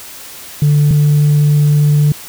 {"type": "tone pair in turn", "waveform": "sine", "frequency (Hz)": [146.83, 147.47], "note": ["D3", "D3"], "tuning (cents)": [0, 8], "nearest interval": "unison", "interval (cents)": 8, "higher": "second", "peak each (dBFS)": -5, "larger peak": "neither", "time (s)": [[0.62, 0.91], [0.91, 2.12]], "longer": "second", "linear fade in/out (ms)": 2, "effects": ["tanh soft clip ceiling -5 dBFS", "white hiss -32 dBFS RMS until 2.28 s"]}